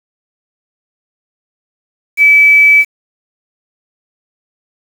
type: tone with quantisation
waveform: sine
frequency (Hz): 2300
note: D7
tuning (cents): -37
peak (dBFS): -3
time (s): 2.17-2.85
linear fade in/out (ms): 50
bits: 5
effects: none